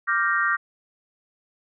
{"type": "chord", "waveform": "sine", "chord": "G minor seventh", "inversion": "second", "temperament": "equal", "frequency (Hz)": [1174.7, 1396.9, 1568, 1864.7], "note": ["D6", "F6", "G6", "Bb6"], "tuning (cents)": [0, 0, 0, 0], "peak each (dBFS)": -25, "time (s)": [0.07, 0.57], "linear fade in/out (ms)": 20, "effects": []}